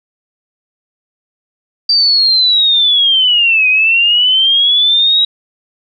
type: linear two-way sweep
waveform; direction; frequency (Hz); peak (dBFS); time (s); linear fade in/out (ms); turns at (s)
sine; down then up; 4688 to 2489 to 3849; -7; 1.89-5.25; 5; 3.68
effects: none